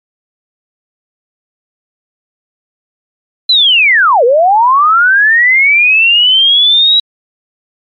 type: linear two-way sweep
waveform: sine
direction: down then up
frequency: 4107 to 454.1 to 3896 Hz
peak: -4 dBFS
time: 3.49-7 s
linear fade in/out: 5 ms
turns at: 4.24 s
effects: MP3 64 kbps